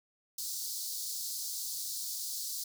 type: high-pass noise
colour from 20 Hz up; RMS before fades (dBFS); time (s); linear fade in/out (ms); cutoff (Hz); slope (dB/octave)
pink; -38; 0.38-2.64; 5; 4200; 48
effects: none